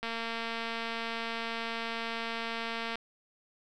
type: click train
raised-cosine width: 0.3 ms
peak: -20 dBFS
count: 671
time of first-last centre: 0.03-2.956 s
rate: 229 Hz
effects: none